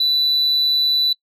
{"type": "tone", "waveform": "sine", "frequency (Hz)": 3975, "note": "B7", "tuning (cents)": 10, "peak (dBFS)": -13, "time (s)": [0, 1.13], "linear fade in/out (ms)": 5, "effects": ["noise-tail reverb RT60 0.1 s tail -24 dB re dry", "tanh soft clip ceiling -12 dBFS"]}